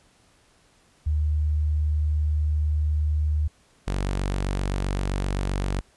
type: tone pair in turn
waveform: sine / sawtooth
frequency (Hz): 75.7 / 47.69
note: D#2 / G1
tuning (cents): -47 / -47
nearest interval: minor sixth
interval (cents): 800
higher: first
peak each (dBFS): -20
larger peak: neither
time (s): 1.06-3.48 / 3.87-5.81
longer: first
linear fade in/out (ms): 10
effects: pink hiss -60 dBFS RMS until 5.96 s + resampled to 24000 Hz